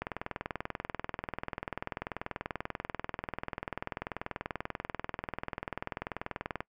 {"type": "click train", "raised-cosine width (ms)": 0.5, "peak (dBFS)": -19, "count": 136, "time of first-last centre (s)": [0.02, 6.605], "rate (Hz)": 20.5, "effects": ["noise-tail reverb RT60 0.1 s tail -22 dB re dry"]}